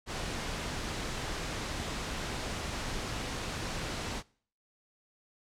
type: noise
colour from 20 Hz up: pink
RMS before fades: -36 dBFS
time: 0.06-4.23 s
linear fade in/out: 50 ms
effects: noise-tail reverb RT60 0.5 s tail -23 dB re dry + low-pass 7000 Hz 12 dB/octave